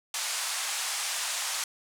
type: band-pass noise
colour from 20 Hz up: white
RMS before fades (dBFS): -32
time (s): 0.14-1.64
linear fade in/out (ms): 2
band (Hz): 720 to 9400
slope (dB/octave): 24
effects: none